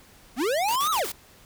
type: linear two-way sweep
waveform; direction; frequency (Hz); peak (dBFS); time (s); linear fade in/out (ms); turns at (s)
square; up then down; 207.7 to 1318.5 to 259.4; -23; 0.36-1.07; 50; 0.91
type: noise bursts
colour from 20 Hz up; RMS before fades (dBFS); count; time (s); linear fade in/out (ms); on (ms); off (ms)
white; -33; 4; 0.68-1.12; 5; 80; 40
effects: pink hiss -53 dBFS RMS until 1.45 s